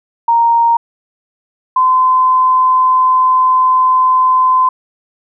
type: tone pair in turn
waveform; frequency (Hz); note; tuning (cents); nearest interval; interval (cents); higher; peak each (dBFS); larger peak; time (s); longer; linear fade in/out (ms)
sine; 931 / 1026.2; A#5 / C6; -2 / -34; major second; 168; second; -7; neither; 0.28-0.77 / 1.76-4.69; second; 5
effects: none